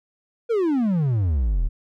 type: exponential sweep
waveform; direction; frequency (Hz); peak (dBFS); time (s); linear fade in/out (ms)
triangle; down; 486 to 35.13; -16; 0.49-1.69; 20
effects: none